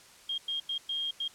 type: tone bursts at uneven times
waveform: sine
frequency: 3228 Hz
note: G#7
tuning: 50 cents flat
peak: -30 dBFS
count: 5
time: 0.29-0.38 / 0.48-0.6 / 0.69-0.78 / 0.89-1.11 / 1.2-1.28 s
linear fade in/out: 5 ms
effects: white hiss -55 dBFS RMS until 1.34 s + low-pass 9000 Hz 12 dB/octave